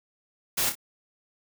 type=noise with echo; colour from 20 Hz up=white; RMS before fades=-26 dBFS; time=0.57-0.7 s; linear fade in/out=10 ms; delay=27 ms; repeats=2; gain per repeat=-7 dB; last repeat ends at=0.754 s; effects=none